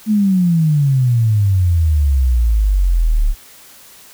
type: exponential sweep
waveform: sine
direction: down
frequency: 220 to 34.3 Hz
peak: -10 dBFS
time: 0.06-3.35 s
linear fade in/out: 50 ms
effects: white hiss -42 dBFS RMS until 4.13 s